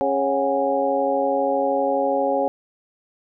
harmonic tone with a mistuned harmonic, 137.6 Hz, C#3, 12 cents flat, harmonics 2 / 3 / 4 / 5 / 6, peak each -27 / -27 / -21 / -26 / -25 dBFS, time 0.01-2.48 s, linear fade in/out 0 ms, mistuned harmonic 5, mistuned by +110 cents, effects none

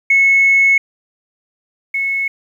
sine tone pair in turn, 2194 / 2194 Hz, C#7 / C#7, -18 / -18 cents, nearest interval unison, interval 0 cents, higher neither, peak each -7 / -15 dBFS, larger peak first, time 0.1-0.78 / 1.94-2.28 s, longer first, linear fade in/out 5 ms, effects tanh soft clip ceiling -3 dBFS + 8-bit

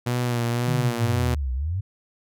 sawtooth tone with vibrato, 120.6 Hz, B2, 41 cents flat, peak -18 dBFS, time 0.06-1.35 s, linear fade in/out 10 ms, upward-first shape sine, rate 1.9 Hz, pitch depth 37 cents each way
sine exponential two-way sweep, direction down then up, 163.3 to 61.3 to 102.5 Hz, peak -23 dBFS, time 0.67-1.81 s, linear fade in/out 10 ms, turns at 1.53 s
effects none

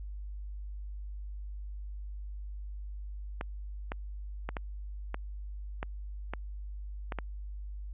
clicks, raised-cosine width 0.5 ms, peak -20 dBFS, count 9, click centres 3.411 / 3.919 / 4.49 / 4.568 / 5.144 / 5.829 / 6.336 / 7.122 / 7.187 s, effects added 50 Hz sine -38 dBFS peak until 7.93 s + resampled to 8000 Hz

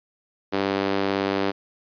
sawtooth tone with high-pass filter, 98 Hz, G2, in tune, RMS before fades -24 dBFS, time 0.52-1.52 s, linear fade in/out 20 ms, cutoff 330 Hz, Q 1.4, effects resampled to 11025 Hz

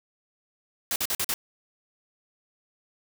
white noise bursts, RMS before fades -27 dBFS, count 5, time 0.91-1.34 s, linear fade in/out 2 ms, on 50 ms, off 45 ms, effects none

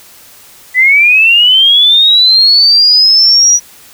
sine linear sweep, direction up, 1975.5 to 5840 Hz, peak -3 dBFS, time 0.74-3.6 s, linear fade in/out 50 ms, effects white hiss -38 dBFS RMS until 3.93 s

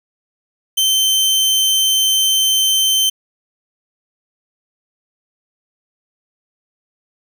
sawtooth tone, 3099 Hz, G7, 21 cents flat, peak -9 dBFS, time 0.77-3.1 s, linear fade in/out 10 ms, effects none

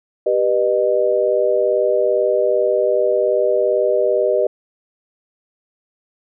sine chord, G augmented, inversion none, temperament just, 392 / 490 / 612.5 Hz, G4 / B4 / D#5, 0 / -14 / -27 cents, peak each -19 / -18 / -17 dBFS, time 0.26-4.47 s, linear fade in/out 5 ms, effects none

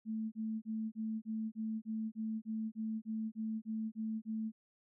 sine tone bursts, 220 Hz, A3, in tune, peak -35 dBFS, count 15, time 0.05-4.52 s, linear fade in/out 50 ms, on 270 ms, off 30 ms, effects none

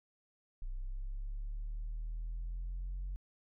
sine linear sweep, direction up, 31.01 to 46.13 Hz, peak -35 dBFS, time 0.62-3.16 s, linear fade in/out 0 ms, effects tanh soft clip ceiling -35 dBFS

